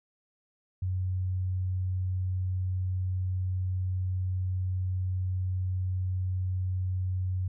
sine tone, 92.5 Hz, F#2, in tune, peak -27 dBFS, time 0.82-7.48 s, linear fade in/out 5 ms, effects none

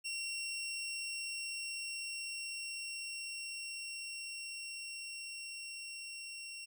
20% pulse tone with level ramp, 2736 Hz, F7, 36 cents flat, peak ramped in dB -33 to -40 dBFS, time 0.04-6.66 s, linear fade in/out 20 ms, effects none

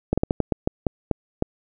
slowing click train, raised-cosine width 2 ms, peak -6 dBFS, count 10, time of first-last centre 0.13-1.424 s, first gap 46 ms, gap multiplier 1.27, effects none

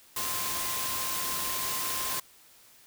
sine tone in noise, 1047 Hz, C6, 1 cent sharp, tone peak -38 dBFS, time 0.16-2.2 s, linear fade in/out 5 ms, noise white, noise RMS -32 dBFS, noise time 0.16-2.2 s, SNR -9 dB, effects white hiss -57 dBFS RMS until 2.86 s

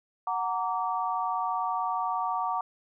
sine chord, Gb augmented, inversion none, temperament just, 740 / 925 / 1156.2 Hz, Gb5 / Bb5 / D6, 0 / -14 / -27 cents, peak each -31 dBFS, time 0.27-2.61 s, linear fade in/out 2 ms, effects none

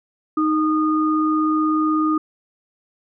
sine tone pair together, 311.1 / 1227.3 Hz, D#4 / D#6, 0 / -24 cents, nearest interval 2 octaves, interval 2376 cents, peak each -17 / -21 dBFS, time 0.37-2.18 s, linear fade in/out 5 ms, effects none

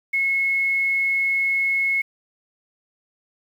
sine tone with quantisation, 2180 Hz, C#7, 29 cents flat, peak -18 dBFS, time 0.13-2.02 s, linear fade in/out 10 ms, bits 8, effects none

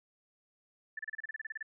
sine tone bursts, 1760 Hz, A6, in tune, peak -36 dBFS, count 13, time 0.97-1.628 s, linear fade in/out 5 ms, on 22 ms, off 31 ms, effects none

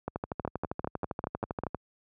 two click trains, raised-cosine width 1 ms, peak -17 / -18 dBFS, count 7 / 22, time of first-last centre 0.45-1.636 / 0.08-1.747 s, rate 5.06 / 12.6 Hz, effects high-pass 60 Hz 12 dB/octave

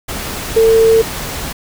sine tone in noise, 450 Hz, A4, 39 cents sharp, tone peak -6 dBFS, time 0.56-1.02 s, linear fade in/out 10 ms, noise pink, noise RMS -23 dBFS, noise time 0.08-1.53 s, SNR +14 dB, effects none

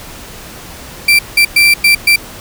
35% pulse tone bursts at uneven times, 2349 Hz, D7, in tune, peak -3 dBFS, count 5, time 1.08-1.19 / 1.37-1.45 / 1.56-1.74 / 1.84-1.95 / 2.07-2.16 s, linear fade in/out 5 ms, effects pink hiss -31 dBFS RMS until 2.4 s

